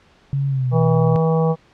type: tone with pitch glide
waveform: sine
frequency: 138.59 to 122.76 Hz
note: C#3 to B2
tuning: 0 to -10 cents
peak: -17 dBFS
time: 0.33-1.16 s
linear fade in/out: 0 ms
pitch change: -210 cents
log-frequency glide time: 0.48-0.74 s
type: harmonic tone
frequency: 161.5 Hz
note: E3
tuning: 35 cents flat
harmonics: 1 / 3 / 4 / 5 / 6 / 7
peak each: -16 / -19 / -30 / -26 / -34 / -30 dBFS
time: 0.71-1.56 s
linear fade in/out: 50 ms
effects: pink hiss -53 dBFS RMS until 1.73 s + low-pass 4000 Hz 12 dB/octave

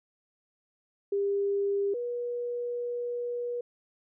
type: tone pair in turn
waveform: sine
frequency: 400.3 / 482.8 Hz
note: G4 / B4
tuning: +36 / -39 cents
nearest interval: minor third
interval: 325 cents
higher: second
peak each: -25 / -30 dBFS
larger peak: first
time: 1.12-1.94 / 1.94-3.61 s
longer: second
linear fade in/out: 5 ms
effects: none

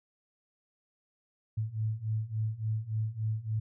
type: beating tone pair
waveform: sine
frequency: 107.6 / 111.1 Hz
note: A2 / A2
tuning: -38 / +17 cents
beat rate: 3.5 Hz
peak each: -34 / -32 dBFS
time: 1.57-3.6 s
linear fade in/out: 10 ms
effects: none

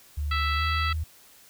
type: tone with pitch glide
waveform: sine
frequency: 73.42 to 78.69 Hz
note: D2 to D#2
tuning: 0 to +20 cents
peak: -26 dBFS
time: 0.17-1.04 s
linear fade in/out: 10 ms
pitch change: +120 cents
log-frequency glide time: 0.56-0.62 s
type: harmonic tone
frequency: 659.3 Hz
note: E5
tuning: in tune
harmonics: 2 / 3 / 4 / 5 / 6 / 7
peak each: -28 / -32 / -34 / -36 / -38 / -39 dBFS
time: 0.31-0.93 s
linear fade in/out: 5 ms
effects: white hiss -54 dBFS RMS until 1.49 s

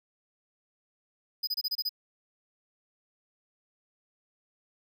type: tone bursts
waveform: square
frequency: 4985 Hz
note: D#8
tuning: 2 cents sharp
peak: -28 dBFS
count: 7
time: 1.43-1.893 s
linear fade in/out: 10 ms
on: 43 ms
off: 27 ms
effects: none

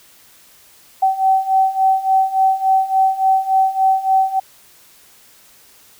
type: beating tone pair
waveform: sine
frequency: 764 / 767.5 Hz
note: G5 / G5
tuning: -45 / -37 cents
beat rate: 3.5 Hz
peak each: -17 / -14 dBFS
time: 1.02-4.4 s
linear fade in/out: 10 ms
effects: white hiss -48 dBFS RMS until 5.99 s

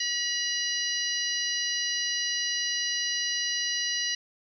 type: harmonic tone with a mistuned harmonic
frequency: 965 Hz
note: B5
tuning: 40 cents flat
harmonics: 2 / 3 / 4 / 5 / 6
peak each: -33 / -33 / -33 / -33 / -33 dBFS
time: 0-4.15 s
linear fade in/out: 5 ms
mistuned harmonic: 4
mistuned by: +68 cents
effects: 10-bit

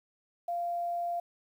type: tone with quantisation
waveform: sine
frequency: 693 Hz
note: F5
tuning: 14 cents flat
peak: -30 dBFS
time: 0.48-1.2 s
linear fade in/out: 5 ms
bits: 10
effects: none

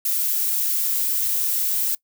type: noise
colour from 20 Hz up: violet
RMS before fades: -22 dBFS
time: 0.05-1.95 s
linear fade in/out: 5 ms
effects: noise-tail reverb RT60 0.1 s tail -22 dB re dry

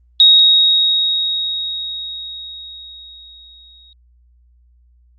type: tone with exponential decay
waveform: sine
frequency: 3771 Hz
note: A#7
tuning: 19 cents sharp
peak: -4 dBFS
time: 0.2-3.93 s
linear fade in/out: 1 ms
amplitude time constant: 810 ms
effects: added 60 Hz sine -49 dBFS peak until 5.18 s + Opus 32 kbps

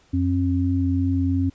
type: tone pair together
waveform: sine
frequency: 90.57 / 268.9 Hz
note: F#2 / C4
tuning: -36 / +47 cents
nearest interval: octave + perfect fifth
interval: 1883 cents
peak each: -21 dBFS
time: 0.13-1.5 s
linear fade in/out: 10 ms
effects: pink hiss -58 dBFS RMS until 1.54 s + resampled to 16000 Hz

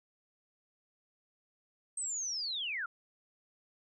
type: linear sweep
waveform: sine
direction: down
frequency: 8372 to 1300 Hz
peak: -34 dBFS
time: 1.97-2.86 s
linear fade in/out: 5 ms
effects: none

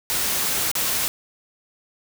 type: noise with dropouts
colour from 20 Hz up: white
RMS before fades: -23 dBFS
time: 0.1-1.08 s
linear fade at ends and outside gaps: 0 ms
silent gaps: 0.715-0.753 s
effects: none

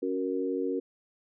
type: chord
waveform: sine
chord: F# major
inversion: second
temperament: equal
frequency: 277.2 / 370 / 466.2 Hz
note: C#4 / F#4 / A#4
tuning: 0 / 0 / 0 cents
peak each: -32 dBFS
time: 0.02-0.8 s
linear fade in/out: 10 ms
effects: none

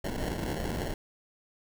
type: noise with sample-and-hold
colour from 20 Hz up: pink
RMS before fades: -33 dBFS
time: 0.04-0.94 s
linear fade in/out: 5 ms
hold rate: 1225 Hz
effects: none

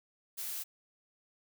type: noise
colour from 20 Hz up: blue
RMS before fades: -39 dBFS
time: 0.37-0.64 s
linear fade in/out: 20 ms
effects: none

